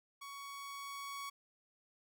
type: tone with level ramp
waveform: sawtooth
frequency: 1119 Hz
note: C#6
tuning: 16 cents sharp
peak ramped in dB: -43 to -38 dBFS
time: 0.21-1.3 s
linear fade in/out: 10 ms
effects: none